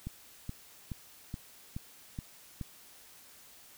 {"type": "click train", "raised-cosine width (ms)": 5, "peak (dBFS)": -25, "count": 7, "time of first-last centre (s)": [0.07, 2.612], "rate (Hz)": 2.36, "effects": ["white hiss -56 dBFS RMS until 3.77 s"]}